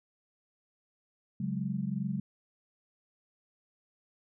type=chord; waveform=sine; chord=C# suspended fourth; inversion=none; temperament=equal; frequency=138.59 / 185 / 207.7 Hz; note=C#3 / F#3 / G#3; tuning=0 / 0 / 0 cents; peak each=-36 / -34 / -35 dBFS; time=1.4-2.2 s; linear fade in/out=5 ms; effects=none